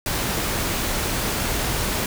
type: noise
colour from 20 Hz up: pink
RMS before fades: -24 dBFS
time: 0.06-2.06 s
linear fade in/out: 2 ms
effects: none